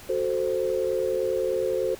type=chord; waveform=sine; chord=F# diminished; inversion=none; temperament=equal; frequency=370 / 440 / 523.3 Hz; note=F#4 / A4 / C5; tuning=0 / 0 / 0 cents; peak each=-28 / -28 / -26 dBFS; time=0.09-1.95 s; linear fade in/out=5 ms; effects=pink hiss -45 dBFS RMS until 1.99 s